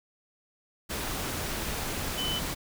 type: tone in noise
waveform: sine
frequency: 3024 Hz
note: F#7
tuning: 37 cents sharp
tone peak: -30 dBFS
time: 2.17-2.4 s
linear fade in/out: 20 ms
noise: pink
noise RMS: -33 dBFS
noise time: 0.89-2.55 s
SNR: 0 dB
effects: none